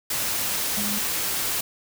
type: tone in noise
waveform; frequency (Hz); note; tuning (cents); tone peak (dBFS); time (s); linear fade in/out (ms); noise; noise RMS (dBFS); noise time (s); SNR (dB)
sine; 207.7; G#3; 0; -30; 0.77-0.99; 5; white; -26; 0.1-1.61; -7
effects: none